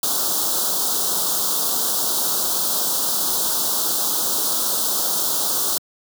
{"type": "band-stop noise", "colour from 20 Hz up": "white", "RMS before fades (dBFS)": -21, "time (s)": [0.03, 5.78], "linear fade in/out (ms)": 2, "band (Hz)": [1400, 3400], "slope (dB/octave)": 48, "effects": ["high-pass 200 Hz 12 dB/octave"]}